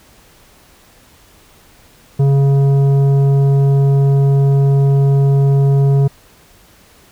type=tone with tanh clipping; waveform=sine; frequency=138.59 Hz; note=C#3; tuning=in tune; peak=-10 dBFS; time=2.19-6.08 s; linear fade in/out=10 ms; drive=10 dB; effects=pink hiss -47 dBFS RMS until 7.11 s